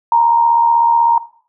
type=tone with amplitude modulation; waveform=sine; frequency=932.3 Hz; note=A#5; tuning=in tune; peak=-6 dBFS; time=0.12-1.18 s; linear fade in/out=2 ms; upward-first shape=sine; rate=76.1 Hz; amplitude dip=45%; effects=noise-tail reverb RT60 0.5 s tail -17 dB re dry